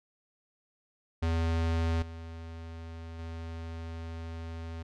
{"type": "tone with level steps", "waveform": "square", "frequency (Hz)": 82.41, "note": "E2", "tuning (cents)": 0, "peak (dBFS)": [-27, -41, -38], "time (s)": [1.22, 4.83], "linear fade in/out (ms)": 10, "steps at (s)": [2.02, 3.19], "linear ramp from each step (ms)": 2, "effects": ["low-pass 5000 Hz 12 dB/octave"]}